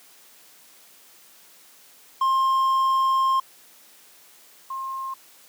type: tone pair in turn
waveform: triangle / sine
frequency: 1061 / 1064.7 Hz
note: C6 / C6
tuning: +24 / +30 cents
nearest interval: unison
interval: 6 cents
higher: second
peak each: -16 / -28 dBFS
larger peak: first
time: 2.21-3.4 / 4.7-5.14 s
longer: first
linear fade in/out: 5 ms
effects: white hiss -52 dBFS RMS until 5.48 s + high-pass 200 Hz 12 dB/octave